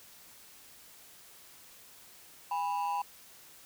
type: ring-modulated tone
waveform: triangle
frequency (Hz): 901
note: A5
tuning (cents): +41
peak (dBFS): -25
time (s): 2.51-3.02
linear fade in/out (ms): 5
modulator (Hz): 85.4
effects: white hiss -55 dBFS RMS until 3.65 s